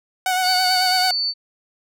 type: tone with vibrato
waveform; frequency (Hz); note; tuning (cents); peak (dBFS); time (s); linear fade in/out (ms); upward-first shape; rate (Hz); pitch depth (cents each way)
sawtooth; 740; F#5; 0; -14; 0.26-1.11; 2; sine; 9.1; 29
type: tone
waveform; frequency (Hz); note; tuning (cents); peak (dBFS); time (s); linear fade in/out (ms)
sine; 4500; C#8; +25; -19; 0.42-1.34; 50
effects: none